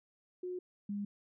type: tone pair in turn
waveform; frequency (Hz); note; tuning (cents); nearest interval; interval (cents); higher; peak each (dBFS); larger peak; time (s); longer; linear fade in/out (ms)
sine; 362.5 / 203.4; F#4 / G#3; -35 / -36; minor seventh; 1001; first; -37 / -35; second; 0.43-0.59 / 0.89-1.05; neither; 5
effects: none